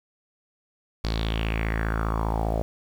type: tone with low-pass filter sweep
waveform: sawtooth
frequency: 55 Hz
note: A1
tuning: in tune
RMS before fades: -26 dBFS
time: 1.04-2.62 s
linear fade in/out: 0 ms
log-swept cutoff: 4700 to 610 Hz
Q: 4.6
effects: 8-bit